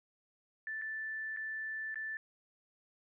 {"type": "tone with dropouts", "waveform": "sine", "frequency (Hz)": 1760, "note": "A6", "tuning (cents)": 0, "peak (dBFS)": -37, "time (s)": [0.67, 2.17], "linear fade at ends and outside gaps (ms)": 1, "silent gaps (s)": [[0.815, 0.82], [1.364, 1.371], [1.944, 1.957]], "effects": []}